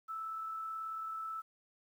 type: tone with amplitude modulation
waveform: sine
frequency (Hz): 1315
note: E6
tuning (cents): -5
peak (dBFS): -37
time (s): 0.08-1.42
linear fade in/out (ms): 20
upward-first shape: sine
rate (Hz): 38.4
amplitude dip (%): 25
effects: 11-bit